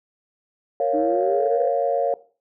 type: chord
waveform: sine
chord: Bb minor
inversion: none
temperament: equal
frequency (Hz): 466.2 / 554.4 / 698.5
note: Bb4 / Db5 / F5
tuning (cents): 0 / 0 / 0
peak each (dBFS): -24 / -21 / -23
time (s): 0.8-2.14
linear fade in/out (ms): 2
type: exponential sweep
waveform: sine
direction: up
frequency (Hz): 300.2 to 523.3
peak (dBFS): -22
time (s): 0.93-1.7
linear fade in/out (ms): 20
effects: noise-tail reverb RT60 0.4 s tail -19 dB re dry + tanh soft clip ceiling -8 dBFS